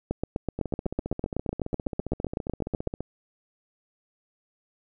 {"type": "two click trains", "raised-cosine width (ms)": 2, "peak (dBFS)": [-18, -13], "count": [37, 23], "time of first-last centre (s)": [[0.59, 3.006], [0.11, 2.874]], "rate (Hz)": [14.9, 7.96], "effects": []}